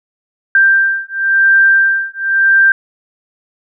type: beating tone pair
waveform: sine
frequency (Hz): 1577 / 1577.95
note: G6 / G6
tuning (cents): +10 / +11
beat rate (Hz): 0.95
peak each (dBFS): -11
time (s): 0.55-2.72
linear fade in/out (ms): 2
effects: none